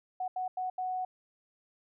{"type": "tone bursts at uneven times", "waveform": "sine", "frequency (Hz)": 740, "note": "F#5", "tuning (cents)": 0, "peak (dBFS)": -31, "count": 4, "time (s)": [[0.2, 0.28], [0.36, 0.48], [0.57, 0.7], [0.78, 1.05]], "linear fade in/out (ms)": 5, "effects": []}